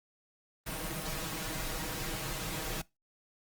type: noise with comb filter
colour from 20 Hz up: pink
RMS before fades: -37 dBFS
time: 0.66-2.82 s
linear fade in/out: 10 ms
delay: 6.3 ms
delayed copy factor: +0.95
effects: noise-tail reverb RT60 0.2 s tail -21 dB re dry + Opus 32 kbps